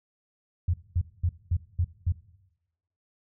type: tone bursts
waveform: sine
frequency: 87.2 Hz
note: F2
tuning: 2 cents flat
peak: -21 dBFS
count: 6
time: 0.68-2.122 s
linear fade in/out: 5 ms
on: 57 ms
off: 220 ms
effects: noise-tail reverb RT60 0.9 s tail -17 dB re dry